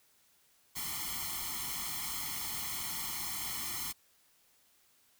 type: noise with comb filter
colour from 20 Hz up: white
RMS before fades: -38 dBFS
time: 0.75-3.93 s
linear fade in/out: 20 ms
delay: 0.94 ms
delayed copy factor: +0.95
effects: white hiss -68 dBFS RMS until 5.19 s